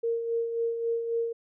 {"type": "tone with tremolo", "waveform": "sine", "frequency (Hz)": 462.6, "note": "A#4", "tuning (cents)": -13, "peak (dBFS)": -24, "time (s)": [0.03, 1.33], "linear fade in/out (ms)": 10, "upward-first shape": "sine", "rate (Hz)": 3.7, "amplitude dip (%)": 50, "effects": []}